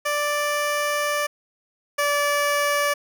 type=tone pair in turn; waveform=15% pulse; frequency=587.3 / 579.2 Hz; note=D5 / D5; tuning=0 / -24 cents; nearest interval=unison; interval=24 cents; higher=first; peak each=-15 / -13 dBFS; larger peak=second; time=0.05-1.27 / 1.98-2.94 s; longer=first; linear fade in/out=10 ms; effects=none